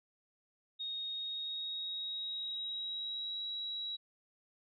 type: tone with pitch glide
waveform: sine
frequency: 3729 to 3878 Hz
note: A#7 to B7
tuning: 0 to -32 cents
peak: -37 dBFS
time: 0.79-3.97 s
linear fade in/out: 20 ms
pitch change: +68 cents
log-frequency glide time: 1.09-3.45 s
effects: none